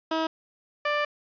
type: tone pair in turn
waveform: 15% pulse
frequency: 321.1 / 590.3 Hz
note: E4 / D5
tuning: -45 / +9 cents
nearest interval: major seventh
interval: 1054 cents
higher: second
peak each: -18 / -17 dBFS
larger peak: second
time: 0.11-0.27 / 0.85-1.05 s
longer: second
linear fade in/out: 5 ms
effects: resampled to 11025 Hz + 9-bit